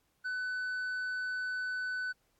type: tone with tanh clipping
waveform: sine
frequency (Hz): 1500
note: F#6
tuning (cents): +23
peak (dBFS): -34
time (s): 0.24-2.13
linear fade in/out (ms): 20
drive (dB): 4
effects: pink hiss -75 dBFS RMS until 2.39 s + AAC 64 kbps